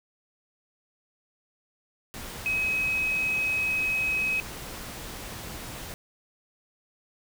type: tone in noise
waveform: sine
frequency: 2543 Hz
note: D#7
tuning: 37 cents sharp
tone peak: -24 dBFS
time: 2.46-4.4 s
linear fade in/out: 0 ms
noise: pink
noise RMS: -39 dBFS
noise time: 2.14-5.94 s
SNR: +12 dB
effects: none